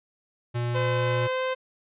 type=tone; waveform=square; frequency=120 Hz; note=B2; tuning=49 cents flat; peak=-26 dBFS; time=0.54-1.28 s; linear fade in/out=20 ms
type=tone with pitch glide; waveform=sawtooth; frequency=511 to 517.2 Hz; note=C5 to C5; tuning=-41 to -20 cents; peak=-21 dBFS; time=0.74-1.55 s; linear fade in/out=20 ms; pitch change=+21 cents; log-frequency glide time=1.12-1.43 s
effects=resampled to 8000 Hz